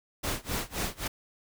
pink noise with tremolo, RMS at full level -30 dBFS, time 0.23-1.08 s, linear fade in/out 10 ms, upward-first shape sine, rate 3.8 Hz, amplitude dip 95%, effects none

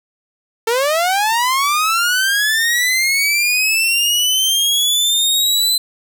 sawtooth linear sweep, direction up, 441.5 to 4059 Hz, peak -10 dBFS, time 0.67-5.78 s, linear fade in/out 5 ms, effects none

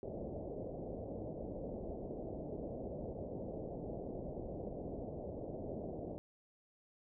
white low-pass noise, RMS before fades -44 dBFS, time 0.03-6.18 s, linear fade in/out 0 ms, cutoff 650 Hz, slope 48 dB/octave, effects none

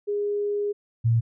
sine tone pair in turn, 410.8 / 115.28 Hz, G#4 / A#2, -19 / -19 cents, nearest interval octave + minor seventh, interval 2200 cents, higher first, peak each -23 / -17 dBFS, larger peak second, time 0.07-0.73 / 1.04-1.21 s, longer first, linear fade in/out 20 ms, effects none

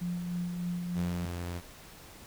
sine tone with tremolo, 175.8 Hz, F3, 12 cents sharp, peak -30 dBFS, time 0.01-1.26 s, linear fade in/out 10 ms, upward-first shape sine, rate 3.3 Hz, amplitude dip 35%
sawtooth tone, 87.31 Hz, F2, in tune, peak -31 dBFS, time 0.94-1.62 s, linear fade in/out 50 ms
effects pink hiss -51 dBFS RMS until 2.26 s

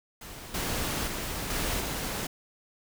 pink noise with level steps, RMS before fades -43 / -31 / -34 / -30 / -33 dBFS, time 0.21-2.27 s, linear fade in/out 5 ms, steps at 0.54 / 1.07 / 1.5 / 1.8 s, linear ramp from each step 5 ms, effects none

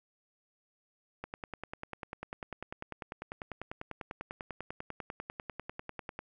click train, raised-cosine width 0.5 ms, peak -24 dBFS, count 51, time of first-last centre 1.24-6.19 s, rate 10.1 Hz, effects none

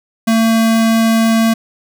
square tone, 225.5 Hz, A3, 43 cents sharp, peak -10 dBFS, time 0.27-1.54 s, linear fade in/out 10 ms, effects none

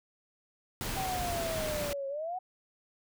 pink noise, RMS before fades -36 dBFS, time 0.81-1.93 s, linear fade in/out 0 ms
sine exponential two-way sweep, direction down then up, 777 to 542 to 757 Hz, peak -33 dBFS, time 0.96-2.39 s, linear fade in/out 10 ms, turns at 2.08 s
effects none

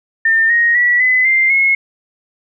sine tone with pitch steps, 1805 / 1873 / 1943.5 / 2017 / 2093 / 2171 Hz, A6 / A#6 / B6 / B6 / C7 / C#7, +44 / +8 / -28 / +36 / 0 / -37 cents, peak -9 dBFS, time 0.25-1.75 s, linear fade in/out 5 ms, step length 250 ms, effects none

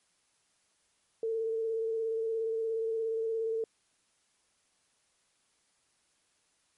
sine tone with vibrato, 449 Hz, A4, 35 cents sharp, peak -29 dBFS, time 1.23-3.64 s, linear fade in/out 2 ms, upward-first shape square, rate 17 Hz, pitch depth 17 cents each way, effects white hiss -72 dBFS RMS until 6.77 s + MP3 48 kbps

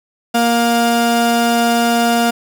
35% pulse tone pair together, 234.2 / 705 Hz, A#3 / F5, +8 / +16 cents, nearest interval octave + perfect fifth, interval 1908 cents, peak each -13 dBFS, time 0.34-2.31 s, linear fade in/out 10 ms, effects none

